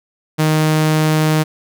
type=tone; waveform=sawtooth; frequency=155.56 Hz; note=D#3; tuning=in tune; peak=-8 dBFS; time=0.38-1.44 s; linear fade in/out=20 ms; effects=none